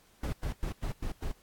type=noise bursts; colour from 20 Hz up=brown; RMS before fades=-33 dBFS; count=6; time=0.23-1.318 s; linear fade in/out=5 ms; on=98 ms; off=100 ms; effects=pink hiss -63 dBFS RMS until 1.42 s + AAC 64 kbps